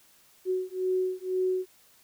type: beating tone pair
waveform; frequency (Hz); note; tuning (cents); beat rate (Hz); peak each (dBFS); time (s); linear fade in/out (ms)
sine; 370 / 372; F#4 / F#4; 0 / +9; 2; -29; 0.45-1.66; 50
effects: white hiss -60 dBFS RMS until 2.03 s